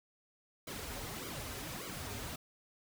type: noise with flanger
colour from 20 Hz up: pink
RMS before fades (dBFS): -43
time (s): 0.67-2.36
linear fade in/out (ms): 5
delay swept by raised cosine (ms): 1.1 to 6.2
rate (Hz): 1.7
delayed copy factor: -0.85
effects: none